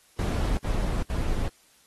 brown noise bursts, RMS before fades -26 dBFS, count 3, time 0.19-1.48 s, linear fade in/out 0 ms, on 380 ms, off 75 ms, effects white hiss -60 dBFS RMS until 1.86 s + AAC 32 kbps

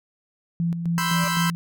sine tone with tremolo, 169.2 Hz, E3, 45 cents sharp, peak -20 dBFS, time 0.6-1.55 s, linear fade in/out 0 ms, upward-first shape square, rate 3.9 Hz, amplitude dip 50%
35% pulse tone with exponential growth, 589 Hz, D5, 5 cents sharp, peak -27 dBFS, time 0.96-1.28 s, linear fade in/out 2 ms, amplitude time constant 68 ms
sawtooth chord, C major seventh, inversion third, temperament equal, 987.8 / 1046.5 / 1318.5 / 1568 Hz, B5 / C6 / E6 / G6, 0 / 0 / 0 / 0 cents, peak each -25 dBFS, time 0.98-1.5 s, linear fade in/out 0 ms
effects none

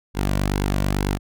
sawtooth tone with flanger, 49 Hz, G1, in tune, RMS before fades -22 dBFS, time 0.14-1.19 s, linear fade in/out 50 ms, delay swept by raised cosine 1.6 to 2.41 ms, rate 2.2 Hz, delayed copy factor -0.5, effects none

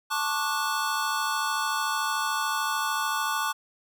square chord, D major seventh, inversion second, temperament just, 881 / 1101.2 / 1174.7 / 1468.3 Hz, A5 / C#6 / D6 / F#6, +2 / -12 / 0 / -14 cents, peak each -32 dBFS, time 0.1-3.53 s, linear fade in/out 20 ms, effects none

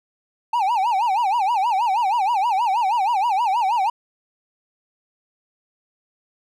triangle tone with vibrato, 856 Hz, A5, 48 cents flat, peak -15 dBFS, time 0.53-3.9 s, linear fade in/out 5 ms, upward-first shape sine, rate 6.3 Hz, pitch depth 230 cents each way, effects none

